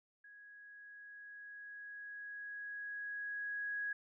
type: tone with level ramp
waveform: sine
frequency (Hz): 1661.2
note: G#6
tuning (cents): 0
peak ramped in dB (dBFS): -55 to -36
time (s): 0.24-3.93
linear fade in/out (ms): 5
effects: none